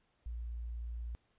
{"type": "tone", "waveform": "sine", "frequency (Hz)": 58.27, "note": "A#1", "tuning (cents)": 0, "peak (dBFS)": -38, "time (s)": [0.26, 1.15], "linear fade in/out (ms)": 0, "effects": ["pink hiss -75 dBFS RMS until 1.38 s", "resampled to 8000 Hz"]}